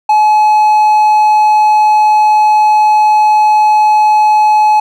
triangle tone, 852 Hz, G#5, 44 cents sharp, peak -3 dBFS, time 0.09-4.8 s, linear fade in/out 5 ms, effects none

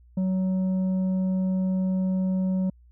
triangle tone with tanh clipping, 187 Hz, F#3, 19 cents sharp, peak -23 dBFS, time 0.17-2.7 s, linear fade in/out 5 ms, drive 10 dB, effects added 60 Hz sine -51 dBFS peak until 2.91 s

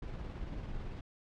brown noise with tremolo, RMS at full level -40 dBFS, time 0.02-1.01 s, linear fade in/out 5 ms, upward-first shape square, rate 18 Hz, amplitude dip 25%, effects low-pass 4000 Hz 12 dB/octave

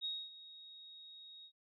sine tone with ADSR envelope, 3762 Hz, A#7, 15 cents sharp, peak -36 dBFS, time 0.01-1.52 s, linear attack 36 ms, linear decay 250 ms, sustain -16 dB, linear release 73 ms, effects none

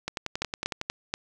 two click trains, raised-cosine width 0.2 ms, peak -13 / -10 dBFS, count 9 / 4, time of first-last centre 0.08-0.814 / 0.42-1.139 s, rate 10.9 / 4.17 Hz, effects none

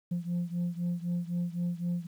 sine beating tone pair, 173 / 176.9 Hz, F3 / F3, -16 / +23 cents, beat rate 3.9 Hz, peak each -30 / -32 dBFS, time 0.11-2.07 s, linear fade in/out 10 ms, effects tanh soft clip ceiling -26 dBFS + 10-bit

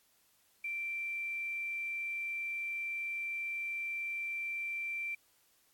sine tone with quantisation, 2349 Hz, D7, in tune, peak -35 dBFS, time 0.64-5.15 s, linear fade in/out 5 ms, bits 10, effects white hiss -70 dBFS RMS until 5.73 s + AAC 64 kbps

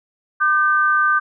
sine tone pair together, 1200 / 1545 Hz, D6 / G6, +37 / -26 cents, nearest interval major third, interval 437 cents, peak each -16 dBFS, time 0.4-1.2 s, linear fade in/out 20 ms, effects none

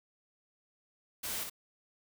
white noise with echo, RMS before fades -38 dBFS, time 1.23-1.44 s, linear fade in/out 10 ms, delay 59 ms, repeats 1, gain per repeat -4 dB, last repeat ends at 1.499 s, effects none

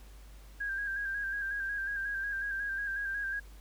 sine tone with vibrato, 1611 Hz, G6, 47 cents sharp, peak -32 dBFS, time 0.6-3.4 s, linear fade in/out 10 ms, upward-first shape square, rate 5.5 Hz, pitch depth 37 cents each way, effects added 50 Hz sine -49 dBFS peak until 3.6 s + pink hiss -60 dBFS RMS until 3.6 s

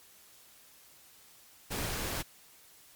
pink noise, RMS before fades -35 dBFS, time 1.7-2.23 s, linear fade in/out 20 ms, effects white hiss -58 dBFS RMS until 2.95 s + MP3 96 kbps

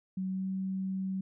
sine tone with pitch glide, 188.2 to 190.28 Hz, F#3 to F#3, +30 to +49 cents, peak -31 dBFS, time 0.17-1.21 s, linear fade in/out 5 ms, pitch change +19 cents, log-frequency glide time 0.29-0.47 s, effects none

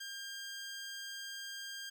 15% pulse tone, 1602 Hz, G6, 37 cents sharp, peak -36 dBFS, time 0-1.9 s, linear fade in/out 10 ms, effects none

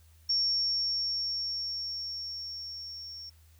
sine tone with level ramp, 5490 Hz, F8, 31 cents flat, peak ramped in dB -24 to -41 dBFS, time 0.29-3.3 s, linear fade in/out 10 ms, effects added 80 Hz sine -56 dBFS peak until 3.59 s + white hiss -66 dBFS RMS until 3.59 s

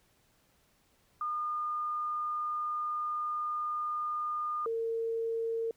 sine tone pair in turn, 1216 / 455.5 Hz, D#6 / A#4, -40 / -40 cents, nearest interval octave + perfect fourth, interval 1700 cents, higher first, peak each -31 / -30 dBFS, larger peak second, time 1.21-4.66 / 4.66-5.71 s, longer first, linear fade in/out 2 ms, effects pink hiss -69 dBFS RMS until 5.76 s

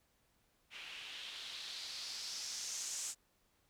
blue noise with low-pass filter sweep, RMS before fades -45 dBFS, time 0.7-3.15 s, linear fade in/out 50 ms, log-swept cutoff 2600 to 7400 Hz, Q 2.9, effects pink hiss -75 dBFS RMS until 3.69 s

